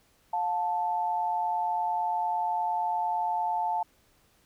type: tone pair together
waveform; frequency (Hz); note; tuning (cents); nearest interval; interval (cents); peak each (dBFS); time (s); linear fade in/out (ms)
sine; 711.3 / 880; F5 / A5; +32 / 0; major third; 368; -31 / -27; 0.33-3.83; 5
effects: pink hiss -65 dBFS RMS until 4.45 s